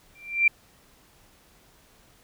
sine tone with exponential growth, 2360 Hz, D7, 8 cents sharp, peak -13 dBFS, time 0.15-0.48 s, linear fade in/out 5 ms, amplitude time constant 71 ms, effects pink hiss -58 dBFS RMS until 2.23 s

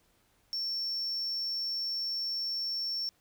triangle tone, 5440 Hz, F8, 46 cents flat, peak -30 dBFS, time 0.53-3.09 s, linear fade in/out 0 ms, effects pink hiss -69 dBFS RMS until 3.2 s

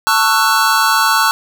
square chord, F# minor seventh, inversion first, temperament just, 888 / 1110 / 1332 / 1480 Hz, A5 / C#6 / E6 / F#6, +16 / +2 / +18 / 0 cents, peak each -17 dBFS, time 0.07-1.31 s, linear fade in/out 0 ms, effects none

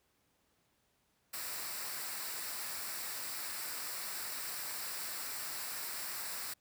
white noise with comb filter, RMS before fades -41 dBFS, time 1.33-6.54 s, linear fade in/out 10 ms, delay 0.31 ms, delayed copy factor -0.55, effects pink hiss -75 dBFS RMS until 6.6 s + high-pass 60 Hz 12 dB/octave

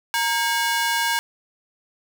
sawtooth ring-modulated tone, 1272 Hz, D#6, 38 cents sharp, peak -13 dBFS, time 0.14-1.19 s, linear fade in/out 0 ms, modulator 342 Hz, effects none

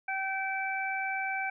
harmonic tone, 772 Hz, G5, 27 cents flat, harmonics 1 / 2 / 3, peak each -34 / -35 / -34 dBFS, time 0.08-1.5 s, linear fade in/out 5 ms, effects none

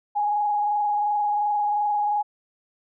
sine tone with frequency modulation, 830.6 Hz, G#5, in tune, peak -20 dBFS, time 0.15-2.23 s, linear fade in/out 20 ms, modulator 22.8 Hz, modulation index 0.67, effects none

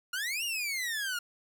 sawtooth exponential two-way sweep, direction up then down, 1396.9 to 2900 to 1396.9 Hz, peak -28 dBFS, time 0.13-1.19 s, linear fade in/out 5 ms, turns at 0.44 s, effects 10-bit

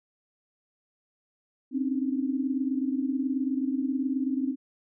sine tone cluster, 260.7 / 279.4 / 308.3 Hz, C4 / C#4 / D#4, -6 / +14 / -16 cents, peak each -27 / -31 / -34 dBFS, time 1.71-4.56 s, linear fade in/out 50 ms, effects none

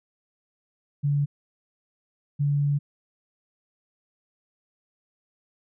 sine tone pair in turn, 143.6 / 143.6 Hz, D3 / D3, -39 / -39 cents, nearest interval unison, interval 0 cents, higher neither, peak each -20 dBFS, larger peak neither, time 1.03-1.26 / 2.39-2.79 s, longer second, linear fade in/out 20 ms, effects none

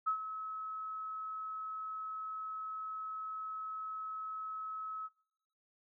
sine tone with ADSR envelope, 1289 Hz, E6, 39 cents flat, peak -28 dBFS, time 0.06-5.09 s, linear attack 18 ms, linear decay 95 ms, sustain -11 dB, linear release 37 ms, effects noise-tail reverb RT60 0.8 s tail -22 dB re dry

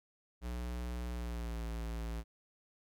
square tone with pitch glide, 60.3 to 56.59 Hz, B1 to A1, -41 to +49 cents, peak -38 dBFS, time 0.41-2.24 s, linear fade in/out 50 ms, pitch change -110 cents, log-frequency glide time 1.12-1.63 s, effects none

